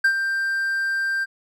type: tone with ADSR envelope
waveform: triangle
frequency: 1575 Hz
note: G6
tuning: 8 cents sharp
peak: -11 dBFS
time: 0.04-1.26 s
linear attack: 8 ms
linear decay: 78 ms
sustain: -8 dB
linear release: 31 ms
effects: none